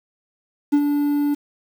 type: tone with ADSR envelope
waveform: triangle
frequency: 290 Hz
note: D4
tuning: 22 cents flat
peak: -9 dBFS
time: 0.72-1.35 s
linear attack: 17 ms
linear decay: 65 ms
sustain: -6 dB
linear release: 14 ms
effects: 7-bit